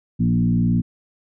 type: tone with frequency modulation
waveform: sine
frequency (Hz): 174.61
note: F3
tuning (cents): 0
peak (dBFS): -15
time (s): 0.19-0.82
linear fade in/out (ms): 20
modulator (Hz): 59.3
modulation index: 1.3
effects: none